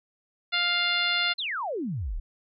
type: harmonic tone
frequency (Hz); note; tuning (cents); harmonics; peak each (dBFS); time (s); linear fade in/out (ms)
700; F5; +4; 1 / 2 / 3 / 4 / 5 / 6 / 7; -37 / -29 / -29 / -30 / -29 / -31 / -41; 0.52-1.34; 20
type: exponential sweep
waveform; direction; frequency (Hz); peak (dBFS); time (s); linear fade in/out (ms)
sine; down; 4286 to 30.24; -28; 1.38-2.2; 10
effects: none